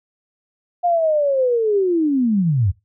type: linear sweep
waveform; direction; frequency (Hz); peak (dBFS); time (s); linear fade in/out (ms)
sine; down; 713 to 82.8; -14; 0.83-2.72; 20
effects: noise-tail reverb RT60 0.2 s tail -18 dB re dry